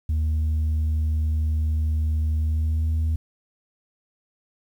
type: tone with pitch glide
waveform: sine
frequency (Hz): 77.78 to 79.51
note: D#2 to D#2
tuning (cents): 0 to +38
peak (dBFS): -17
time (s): 0.09-3.16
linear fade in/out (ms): 5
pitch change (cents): +38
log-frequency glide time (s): 2.38-2.91
effects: tanh soft clip ceiling -19 dBFS + 9-bit